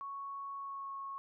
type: tone with pitch glide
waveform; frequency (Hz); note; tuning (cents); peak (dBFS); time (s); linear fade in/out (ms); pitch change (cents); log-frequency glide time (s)
sine; 1108.7 to 1097.9; C#6 to C#6; 0 to -17; -40; 0.01-1.18; 0; -17; 0.57-0.91
effects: none